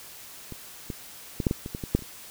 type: clicks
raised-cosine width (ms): 3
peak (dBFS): -24 / -19 / -14 / -8 / -12 / -21 / -19 / -19 / -7 / -30 / -29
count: 11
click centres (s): 0.523 / 0.902 / 1.402 / 1.468 / 1.511 / 1.661 / 1.749 / 1.838 / 1.95 / 1.991 / 2.023
effects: white hiss -45 dBFS RMS until 2.3 s